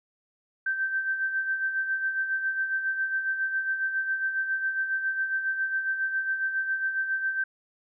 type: tone with tremolo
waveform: sine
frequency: 1557 Hz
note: G6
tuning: 12 cents flat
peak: -23 dBFS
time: 0.66-7.44 s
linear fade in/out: 5 ms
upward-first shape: sine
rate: 7.3 Hz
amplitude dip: 55%
effects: none